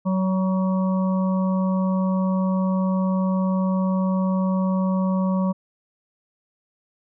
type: harmonic tone with a mistuned harmonic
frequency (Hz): 187.5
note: F#3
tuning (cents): +23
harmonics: 1 / 3 / 5 / 6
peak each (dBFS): -19 / -29 / -33 / -34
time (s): 0.05-5.53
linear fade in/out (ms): 20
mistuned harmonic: 5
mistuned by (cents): +23
effects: none